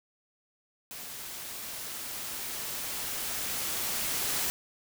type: noise with level ramp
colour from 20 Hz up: white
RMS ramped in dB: -42 to -30 dBFS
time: 0.91-4.5 s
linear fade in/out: 0 ms
effects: none